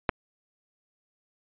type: clicks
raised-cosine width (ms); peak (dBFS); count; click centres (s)
0.5; -6 / -24; 2; 0.092 / 0.095
effects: resampled to 8000 Hz